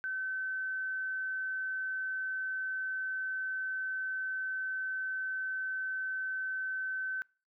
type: tone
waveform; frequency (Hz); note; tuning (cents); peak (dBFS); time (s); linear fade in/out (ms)
sine; 1530; G6; -42; -33; 0.04-7.22; 0
effects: noise-tail reverb RT60 0.4 s tail -26 dB re dry